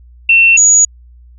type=tone pair in turn; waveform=sine; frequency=2700 / 6804 Hz; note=E7 / G#8; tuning=+41 / +41 cents; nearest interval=octave + major third; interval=1600 cents; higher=second; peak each=-4 dBFS; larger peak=neither; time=0.29-0.57 / 0.57-0.85 s; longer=neither; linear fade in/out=5 ms; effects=added 60 Hz sine -37 dBFS peak until 1.38 s